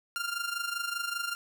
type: tone with amplitude modulation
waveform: sawtooth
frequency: 1395 Hz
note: F6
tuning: 2 cents flat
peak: -25 dBFS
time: 0.16-1.35 s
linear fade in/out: 0 ms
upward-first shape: sine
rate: 25.1 Hz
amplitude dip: 70%
effects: none